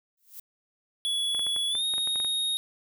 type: noise with exponential growth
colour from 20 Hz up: violet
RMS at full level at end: -38 dBFS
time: 0.17-0.4 s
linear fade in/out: 5 ms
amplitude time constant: 50 ms
type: tone with pitch glide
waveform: square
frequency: 3386 to 3735 Hz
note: G#7 to A#7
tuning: +33 to +3 cents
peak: -26 dBFS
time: 1.05-2.57 s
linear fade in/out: 0 ms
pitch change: +170 cents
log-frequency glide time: 1.69-1.84 s
type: clicks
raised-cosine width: 0.5 ms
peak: -26 dBFS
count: 11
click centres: 1.348 / 1.394 / 1.467 / 1.563 / 1.752 / 1.938 / 1.981 / 2.074 / 2.158 / 2.201 / 2.247 s
effects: none

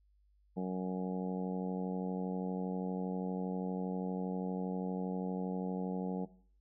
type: harmonic tone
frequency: 92.5 Hz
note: F#2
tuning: in tune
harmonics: 2 / 3 / 4 / 5 / 6 / 7 / 8 / 9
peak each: -35 / -43 / -46 / -42 / -50 / -51 / -49 / -49 dBFS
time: 0.56-6.26 s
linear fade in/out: 20 ms
effects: noise-tail reverb RT60 0.5 s tail -18 dB re dry + added 50 Hz sine -66 dBFS peak until 6.6 s

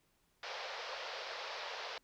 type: band-pass noise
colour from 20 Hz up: pink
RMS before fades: -44 dBFS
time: 0.43-1.98 s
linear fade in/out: 2 ms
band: 470 to 5300 Hz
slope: 48 dB/octave
effects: pink hiss -75 dBFS RMS until 2.03 s

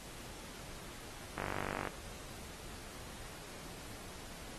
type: click train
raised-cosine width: 0.5 ms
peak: -22 dBFS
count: 25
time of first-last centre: 1.38-1.873 s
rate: 48.7 Hz
effects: pink hiss -50 dBFS RMS until 4.58 s + AAC 32 kbps

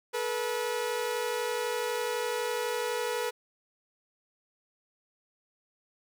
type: tone pair together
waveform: sawtooth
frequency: 433.8 / 485.8 Hz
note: A4 / B4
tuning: -25 / -29 cents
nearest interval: major second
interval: 196 cents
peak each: -30 / -27 dBFS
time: 0.13-3.31 s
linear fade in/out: 20 ms
effects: none

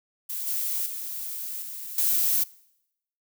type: noise with level steps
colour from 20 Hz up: violet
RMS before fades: -32 / -28 / -34 / -37 / -23 dBFS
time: 0.29-2.44 s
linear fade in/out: 10 ms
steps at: 0.47 / 0.86 / 1.62 / 1.98 s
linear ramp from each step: 2 ms
effects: noise-tail reverb RT60 0.8 s tail -22 dB re dry

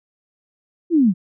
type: linear sweep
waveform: sine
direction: down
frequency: 357.5 to 166.3 Hz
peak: -11 dBFS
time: 0.9-1.14 s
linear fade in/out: 50 ms
effects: none

